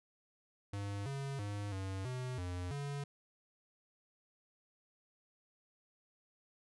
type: tone with pitch steps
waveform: square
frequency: 100.8 / 138 / 102.3 / 95.9 / 126.9 / 89.4 / 142.1 Hz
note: G2 / C#3 / G#2 / G2 / B2 / F2 / C#3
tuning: +49 / -7 / -26 / -37 / +47 / +41 / +43 cents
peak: -39 dBFS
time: 0.73-3.04 s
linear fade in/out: 5 ms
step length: 330 ms
effects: resampled to 24000 Hz